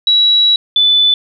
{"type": "tone pair in turn", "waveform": "sine", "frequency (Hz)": [3900, 3495], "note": ["B7", "A7"], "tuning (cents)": [-23, -12], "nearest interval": "major second", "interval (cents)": 189, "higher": "first", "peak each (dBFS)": -7, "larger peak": "neither", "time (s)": [[0.07, 0.56], [0.76, 1.14]], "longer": "first", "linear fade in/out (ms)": 2, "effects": []}